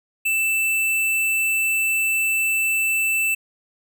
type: tone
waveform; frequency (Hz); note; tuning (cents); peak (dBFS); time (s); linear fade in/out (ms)
square; 2652; E7; +10; -19; 0.25-3.35; 10
effects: none